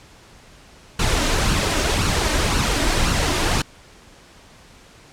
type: noise with flanger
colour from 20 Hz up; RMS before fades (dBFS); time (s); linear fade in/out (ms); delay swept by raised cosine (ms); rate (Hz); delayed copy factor
pink; -19; 0.99-3.62; 5; 0.7 to 3.3; 1.9; +0.5
effects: pink hiss -47 dBFS RMS until 5.12 s + low-pass 8000 Hz 12 dB/octave